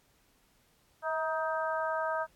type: harmonic tone with a mistuned harmonic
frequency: 314.5 Hz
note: D#4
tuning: 19 cents sharp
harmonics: 2 / 3 / 4 / 5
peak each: -33 / -35 / -36 / -37 dBFS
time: 1.02-2.27 s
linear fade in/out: 50 ms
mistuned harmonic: 2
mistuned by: +33 cents
effects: pink hiss -68 dBFS RMS until 2.35 s + AAC 64 kbps